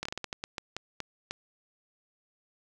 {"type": "slowing click train", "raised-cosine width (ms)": 0.2, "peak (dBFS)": -17, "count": 12, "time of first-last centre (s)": [0.03, 1.31], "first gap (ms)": 24, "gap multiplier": 1.29, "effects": []}